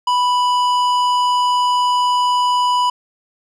sine tone with tanh clipping, 988 Hz, B5, in tune, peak -15 dBFS, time 0.07-2.9 s, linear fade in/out 5 ms, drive 13 dB, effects none

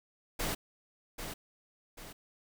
pink noise with echo, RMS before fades -34 dBFS, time 0.39-0.55 s, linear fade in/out 10 ms, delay 790 ms, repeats 2, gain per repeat -7 dB, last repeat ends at 2.13 s, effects none

